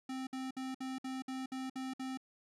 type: tone bursts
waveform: square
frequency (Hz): 261.6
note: C4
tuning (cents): 0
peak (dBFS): -39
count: 9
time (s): 0.09-2.174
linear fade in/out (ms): 5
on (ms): 180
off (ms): 58
effects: low-pass 9000 Hz 12 dB/octave